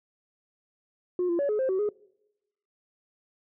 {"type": "tone with pitch steps", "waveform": "sine", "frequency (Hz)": [359.3, 342.8, 566, 423.5, 525, 377.7, 417.1], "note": ["F4", "F4", "C#5", "G#4", "C5", "F#4", "G#4"], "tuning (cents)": [49, -32, 36, 34, 6, 36, 7], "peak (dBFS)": -22, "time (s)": [1.19, 1.89], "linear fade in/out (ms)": 2, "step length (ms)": 100, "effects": ["noise-tail reverb RT60 0.9 s tail -24 dB re dry", "tanh soft clip ceiling -21 dBFS"]}